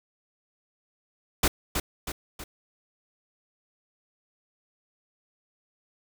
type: noise with echo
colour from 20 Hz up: pink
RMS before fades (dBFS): -21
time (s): 1.43-1.48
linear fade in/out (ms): 5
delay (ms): 320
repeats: 3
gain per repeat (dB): -6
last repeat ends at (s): 2.44
effects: none